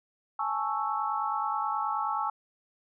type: chord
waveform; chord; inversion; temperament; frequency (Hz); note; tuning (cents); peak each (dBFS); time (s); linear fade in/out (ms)
sine; A major seventh; third; equal; 830.6 / 880 / 1108.7 / 1318.5; G#5 / A5 / C#6 / E6; 0 / 0 / 0 / 0; -33; 0.39-2.3; 5
effects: none